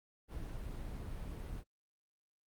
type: noise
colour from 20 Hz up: brown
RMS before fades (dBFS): -43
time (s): 0.28-1.64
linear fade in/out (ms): 50
effects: Opus 32 kbps